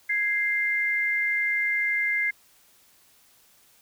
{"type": "tone pair together", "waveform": "sine", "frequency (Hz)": [1661.2, 2093], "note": ["G#6", "C7"], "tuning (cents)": [0, 0], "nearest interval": "major third", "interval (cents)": 400, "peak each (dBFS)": [-29, -23], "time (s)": [0.09, 2.31], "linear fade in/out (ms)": 10, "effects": ["white hiss -59 dBFS RMS until 3.81 s"]}